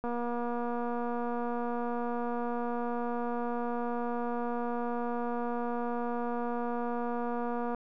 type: click train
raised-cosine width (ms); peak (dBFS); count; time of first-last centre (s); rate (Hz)
1; -22; 1843; 0.04-7.747; 239
effects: none